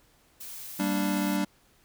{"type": "noise", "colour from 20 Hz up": "blue", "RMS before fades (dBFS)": -41, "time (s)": [0.4, 1.37], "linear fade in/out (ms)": 10}
{"type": "chord", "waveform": "square", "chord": "G minor", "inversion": "none", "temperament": "equal", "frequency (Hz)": [196, 233.1, 293.7], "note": ["G3", "Bb3", "D4"], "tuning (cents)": [0, 0, 0], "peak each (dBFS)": [-29, -35, -30], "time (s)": [0.79, 1.45], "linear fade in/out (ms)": 10}
{"effects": ["pink hiss -63 dBFS RMS until 1.84 s"]}